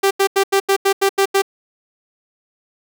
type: tone bursts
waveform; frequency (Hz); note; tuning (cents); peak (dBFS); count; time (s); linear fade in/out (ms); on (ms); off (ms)
sawtooth; 392; G4; 0; -8; 9; 0.03-1.421; 10; 79; 85
effects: none